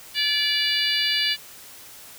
harmonic tone with a mistuned harmonic, 582 Hz, D5, 16 cents flat, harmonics 3 / 4 / 5 / 6 / 7 / 8, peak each -29 / -29 / -25 / -27 / -29 / -26 dBFS, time 0.14-1.37 s, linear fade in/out 50 ms, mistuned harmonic 3, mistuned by -20 cents, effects white hiss -44 dBFS RMS until 2.18 s

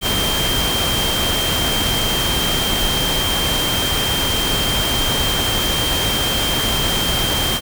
sine tone in noise, 3164 Hz, G7, 15 cents sharp, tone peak -20 dBFS, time 0.01-7.61 s, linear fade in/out 50 ms, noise pink, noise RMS -20 dBFS, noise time 0.01-7.61 s, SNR -3 dB, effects none

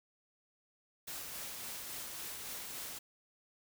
white noise with tremolo, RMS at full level -43 dBFS, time 1.07-2.99 s, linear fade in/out 10 ms, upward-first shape sine, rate 3.6 Hz, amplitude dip 25%, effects none

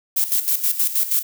violet noise with tremolo, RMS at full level -18 dBFS, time 0.16-1.23 s, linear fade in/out 10 ms, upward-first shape square, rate 6.3 Hz, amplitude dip 70%, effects none

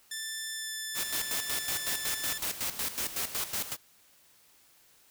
10% pulse tone with pitch glide, 1767 to 1755.8 Hz, A6 to A6, +7 to -4 cents, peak -26 dBFS, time 0.11-2.38 s, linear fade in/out 5 ms, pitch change -11 cents, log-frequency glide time 0.55-0.71 s
white noise with tremolo, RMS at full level -32 dBFS, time 0.94-3.77 s, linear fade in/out 50 ms, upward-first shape square, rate 5.4 Hz, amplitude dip 70%
effects white hiss -62 dBFS RMS until 5.1 s

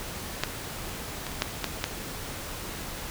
clicks, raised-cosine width 0.2 ms, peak -7 / -16 / -22 / -6 / -9 / -8 dBFS, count 6, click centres 0.436 / 1.267 / 1.317 / 1.421 / 1.643 / 1.841 s, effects pink hiss -37 dBFS RMS until 3.1 s

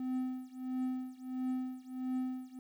triangle tone with tremolo, 256.3 Hz, C4, 36 cents flat, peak -29 dBFS, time 0-2.59 s, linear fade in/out 2 ms, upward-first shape triangle, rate 1.5 Hz, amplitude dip 95%, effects 11-bit

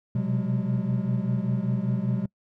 triangle tone cluster, 123.9 / 129 / 183.1 / 203.2 Hz, B2 / C3 / F#3 / G#3, +6 / -24 / -18 / -38 cents, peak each -27 dBFS, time 0.15-2.26 s, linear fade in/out 5 ms, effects noise-tail reverb RT60 0.1 s tail -26 dB re dry

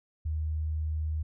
sine tone, 77.78 Hz, D#2, in tune, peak -28 dBFS, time 0.25-1.23 s, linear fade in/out 10 ms, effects none

